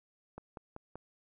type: click train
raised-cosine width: 1 ms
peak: -30 dBFS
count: 4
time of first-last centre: 0.38-0.956 s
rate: 5.21 Hz
effects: none